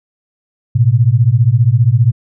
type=beating tone pair; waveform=sine; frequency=110.8 / 125.8 Hz; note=A2 / B2; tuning=+13 / +32 cents; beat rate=15 Hz; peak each=-10 dBFS; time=0.75-2.12 s; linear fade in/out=10 ms; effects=none